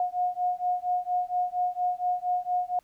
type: beating tone pair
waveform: sine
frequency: 719 / 723.3 Hz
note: F#5 / F#5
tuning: -50 / -39 cents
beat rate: 4.3 Hz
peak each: -28 dBFS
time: 0-2.79 s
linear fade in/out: 2 ms
effects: pink hiss -66 dBFS RMS until 2.83 s